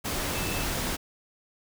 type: tone in noise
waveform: sine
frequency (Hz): 2637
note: E7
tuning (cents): 0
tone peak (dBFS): -37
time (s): 0.34-0.65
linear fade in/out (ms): 20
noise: pink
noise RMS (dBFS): -30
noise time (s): 0.04-0.97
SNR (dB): -10
effects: none